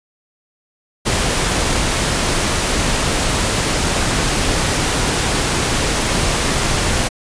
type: noise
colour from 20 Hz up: pink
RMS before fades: -17 dBFS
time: 1.05-7.09 s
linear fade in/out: 20 ms
effects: resampled to 22050 Hz